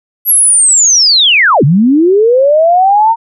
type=linear two-way sweep; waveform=sine; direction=down then up; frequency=11750 to 129.2 to 929 Hz; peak=-4 dBFS; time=0.25-3.16 s; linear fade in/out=50 ms; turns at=1.64 s; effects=none